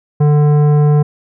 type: tone with tanh clipping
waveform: triangle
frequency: 148.1 Hz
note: D3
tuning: 15 cents sharp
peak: -9 dBFS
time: 0.2-1.03 s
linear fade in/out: 10 ms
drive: 17 dB
effects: none